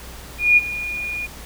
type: tone with ADSR envelope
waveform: sine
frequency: 2438 Hz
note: D#7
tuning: 36 cents flat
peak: -8 dBFS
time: 0.38-1.27 s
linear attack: 190 ms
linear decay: 29 ms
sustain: -16 dB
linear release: 19 ms
effects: added 60 Hz sine -39 dBFS peak until 1.45 s + pink hiss -39 dBFS RMS until 1.45 s